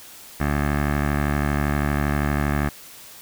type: tone with low-pass filter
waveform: 15% pulse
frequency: 72.6 Hz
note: D2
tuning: 19 cents flat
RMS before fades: -22 dBFS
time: 0.4-2.69 s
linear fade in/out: 5 ms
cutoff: 1800 Hz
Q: 2.3
effects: white hiss -43 dBFS RMS until 3.21 s